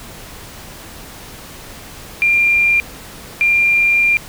sine tone pair in turn, 2390 / 2390 Hz, D7 / D7, +30 / +30 cents, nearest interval unison, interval 0 cents, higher neither, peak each -10 dBFS, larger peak neither, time 2.22-2.8 / 3.41-4.17 s, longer second, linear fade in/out 0 ms, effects pink hiss -35 dBFS RMS until 4.28 s

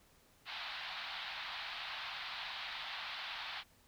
white band-pass noise, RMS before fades -44 dBFS, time 0.45-3.64 s, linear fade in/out 50 ms, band 700 to 4200 Hz, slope 48 dB/octave, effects pink hiss -67 dBFS RMS until 3.87 s

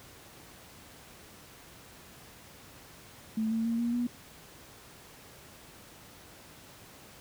sine tone with pitch steps, 220 / 225.3 / 230.7 / 236.2 / 241.9 Hz, A3 / A3 / A#3 / A#3 / B3, 0 / +41 / -18 / +23 / -36 cents, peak -27 dBFS, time 3.37-4.07 s, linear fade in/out 5 ms, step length 140 ms, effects pink hiss -52 dBFS RMS until 7.2 s + high-pass 60 Hz 12 dB/octave

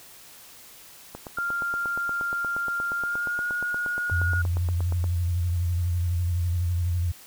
click train, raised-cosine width 1 ms, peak -22 dBFS, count 34, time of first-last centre 1.15-5.042 s, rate 8.48 Hz
sine tone with pitch glide, 1395 to 1439.2 Hz, F6 to F#6, -2 to -48 cents, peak -25 dBFS, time 1.37-4.42 s, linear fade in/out 5 ms, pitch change +54 cents, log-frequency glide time 2.96-3.48 s
sine tone with vibrato, 87.31 Hz, F2, in tune, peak -22 dBFS, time 4.11-7.12 s, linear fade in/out 10 ms, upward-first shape square, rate 12 Hz, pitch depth 48 cents each way
effects white hiss -48 dBFS RMS until 7.26 s

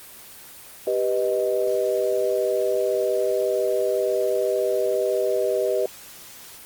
sine chord, G augmented, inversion none, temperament equal, 392 / 493.9 / 622.3 Hz, G4 / B4 / D#5, 0 / 0 / 0 cents, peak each -24 dBFS, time 0.87-5.86 s, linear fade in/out 2 ms, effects white hiss -43 dBFS RMS until 6.65 s + Opus 24 kbps

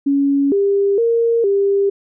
sine tone with pitch steps, 279.6 / 398.8 / 463.6 / 397.7 Hz, C#4 / G4 / A#4 / G4, +15 / +30 / -10 / +25 cents, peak -12 dBFS, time 0.06-1.9 s, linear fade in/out 10 ms, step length 460 ms, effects none

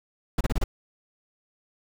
brown noise bursts, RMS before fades -22 dBFS, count 5, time 0.38-0.64 s, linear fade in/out 5 ms, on 28 ms, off 30 ms, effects none

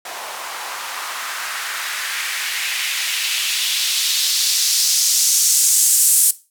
blue noise with band-pass filter sweep, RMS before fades -19 dBFS, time 0.05-6.31 s, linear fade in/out 5 ms, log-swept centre 740 to 9200 Hz, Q 1.7, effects noise-tail reverb RT60 0.3 s tail -17 dB re dry

